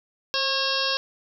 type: harmonic tone with a mistuned harmonic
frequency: 544 Hz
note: C#5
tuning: 33 cents flat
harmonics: 1 / 2 / 3 / 5 / 6 / 7 / 8 / 9 / 10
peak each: -31 / -31 / -31 / -31 / -31 / -31 / -31 / -31 / -31 dBFS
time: 0.34-0.97 s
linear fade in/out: 0 ms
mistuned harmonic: 1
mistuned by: -35 cents
effects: none